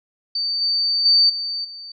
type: tone with level steps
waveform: sine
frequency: 4589 Hz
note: D8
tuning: 41 cents flat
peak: -20 / -17 / -11 / -23 / -33 dBFS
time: 0.35-1.92 s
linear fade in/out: 5 ms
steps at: 0.61 / 1.05 / 1.29 / 1.64 s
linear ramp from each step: 10 ms
effects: none